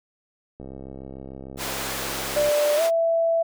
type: click train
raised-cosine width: 2 ms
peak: -25 dBFS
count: 127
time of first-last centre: 0.6-2.489 s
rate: 66.7 Hz
type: high-pass noise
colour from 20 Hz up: pink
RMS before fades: -30 dBFS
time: 1.57-2.91 s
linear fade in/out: 50 ms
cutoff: 380 Hz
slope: 24 dB/octave
type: tone with pitch glide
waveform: sine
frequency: 591 to 663.4 Hz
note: D5 to E5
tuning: +11 to +11 cents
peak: -18 dBFS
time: 2.36-3.43 s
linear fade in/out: 10 ms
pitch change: +200 cents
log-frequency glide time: 2.76-2.82 s
effects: none